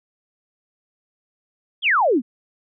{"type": "exponential sweep", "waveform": "sine", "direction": "down", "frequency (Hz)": [3500, 213.3], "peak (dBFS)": -14, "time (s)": [1.82, 2.22], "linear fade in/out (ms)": 50, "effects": []}